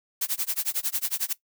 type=noise with tremolo; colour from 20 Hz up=blue; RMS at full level=-25 dBFS; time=0.21-1.33 s; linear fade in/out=5 ms; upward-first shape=sine; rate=11 Hz; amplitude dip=100%; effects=noise-tail reverb RT60 0.1 s tail -18 dB re dry